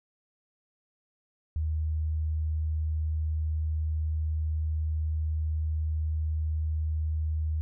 sine tone, 78 Hz, D#2, 5 cents sharp, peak -26 dBFS, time 1.56-7.61 s, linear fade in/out 0 ms, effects none

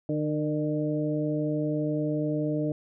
harmonic tone with a mistuned harmonic, 151 Hz, D3, 48 cents sharp, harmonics 1 / 2 / 3 / 4, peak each -30 / -28 / -34 / -33 dBFS, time 0.09-2.72 s, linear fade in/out 2 ms, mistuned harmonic 3, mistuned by +32 cents, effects none

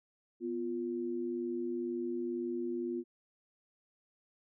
sine tone pair together, 247.2 / 349.2 Hz, B3 / F4, +2 / 0 cents, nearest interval tritone, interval 598 cents, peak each -38 / -35 dBFS, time 0.4-3.04 s, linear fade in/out 50 ms, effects none

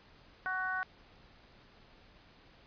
harmonic tone, 373.2 Hz, F#4, 15 cents sharp, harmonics 2 / 3 / 4 / 5, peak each -40 / -40 / -34 / -45 dBFS, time 0.46-0.83 s, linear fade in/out 0 ms, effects pink hiss -60 dBFS RMS until 2.66 s + resampled to 11025 Hz

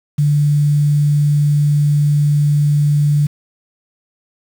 sine tone with quantisation, 146.7 Hz, D3, 2 cents flat, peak -10 dBFS, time 0.18-3.27 s, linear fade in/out 10 ms, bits 6, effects none

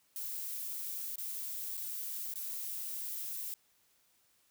violet noise with dropouts, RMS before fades -40 dBFS, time 0.16-3.54 s, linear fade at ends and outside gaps 0 ms, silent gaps 1.157-1.182 / 1.769-1.775 / 2.338-2.357 s, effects white hiss -71 dBFS RMS until 4.5 s

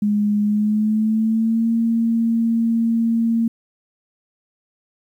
sine tone with pitch glide, 207.7 to 229.1 Hz, G#3 to A#3, 0 to -30 cents, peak -15 dBFS, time 0.02-3.48 s, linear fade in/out 5 ms, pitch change +170 cents, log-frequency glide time 0.43-1.7 s, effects 9-bit

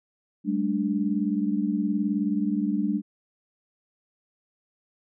sine chord, G suspended second, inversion none, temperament equal with one note detuned, 196 / 215.1 / 293.7 Hz, G3 / A3 / D4, 0 / -39 / 0 cents, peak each -27 dBFS, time 0.44-3.02 s, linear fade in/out 50 ms, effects none

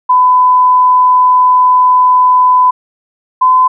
sine tone pair in turn, 1004 / 1018 Hz, B5 / C6, +28 / -48 cents, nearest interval unison, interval 24 cents, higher second, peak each -4 dBFS, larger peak neither, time 0.09-2.71 / 3.41-3.68 s, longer first, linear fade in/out 10 ms, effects none

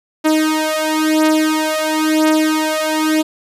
sawtooth beating tone pair, 311.1 / 312.08 Hz, D#4 / D#4, 0 / +5 cents, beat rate 0.98 Hz, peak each -12 dBFS, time 0.24-3.23 s, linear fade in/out 20 ms, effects resampled to 32000 Hz

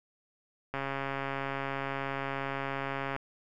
click train, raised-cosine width 0.5 ms, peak -19 dBFS, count 333, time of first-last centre 0.74-3.163 s, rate 137 Hz, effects none

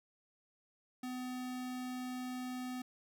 square tone, 252.3 Hz, B3, 37 cents sharp, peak -40 dBFS, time 1.03-2.82 s, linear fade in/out 5 ms, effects none

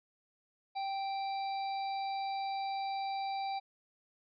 harmonic tone, 783 Hz, G5, 2 cents flat, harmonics 1 / 3 / 5 / 6, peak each -34 / -48 / -49 / -51 dBFS, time 0.75-3.6 s, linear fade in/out 20 ms, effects none

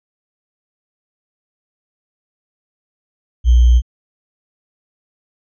sine tone with sample-and-hold, 60.2 Hz, B1, 44 cents flat, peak -6 dBFS, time 3.44-3.82 s, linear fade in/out 50 ms, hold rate 3150 Hz, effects resampled to 16000 Hz

